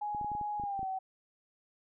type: tone with pitch glide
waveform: sine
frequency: 834 to 760.4 Hz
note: G#5 to F#5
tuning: +7 to +47 cents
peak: -33 dBFS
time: 0.01-0.99 s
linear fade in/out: 10 ms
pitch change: -160 cents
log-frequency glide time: 0.58-0.87 s
type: clicks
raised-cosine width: 3 ms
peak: -33 dBFS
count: 10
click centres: 0.148 / 0.213 / 0.246 / 0.317 / 0.351 / 0.413 / 0.598 / 0.637 / 0.793 / 0.83 s
effects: none